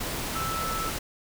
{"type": "tone in noise", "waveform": "sine", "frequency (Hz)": 1317, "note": "E6", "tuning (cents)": -2, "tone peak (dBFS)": -30, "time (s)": [0.35, 0.9], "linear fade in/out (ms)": 10, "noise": "pink", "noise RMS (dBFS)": -32, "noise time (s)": [0, 0.99], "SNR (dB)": -1, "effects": []}